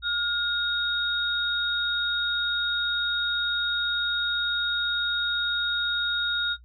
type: tone pair together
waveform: sine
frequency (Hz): 1422 / 3738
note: F6 / A#7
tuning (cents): +31 / +4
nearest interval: octave + perfect fourth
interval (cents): 1673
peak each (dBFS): -26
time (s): 0.02-6.57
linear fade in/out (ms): 50
effects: noise-tail reverb RT60 0.1 s tail -17 dB re dry + added 60 Hz sine -48 dBFS peak until 6.64 s